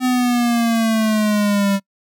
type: exponential sweep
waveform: square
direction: down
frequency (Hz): 255.2 to 195.9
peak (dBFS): -15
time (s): 0-1.8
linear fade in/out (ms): 50
effects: noise-tail reverb RT60 0.1 s tail -26 dB re dry